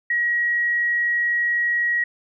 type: tone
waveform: sine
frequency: 1904 Hz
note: A#6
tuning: 36 cents sharp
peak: -18 dBFS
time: 0.1-2.04 s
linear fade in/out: 5 ms
effects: none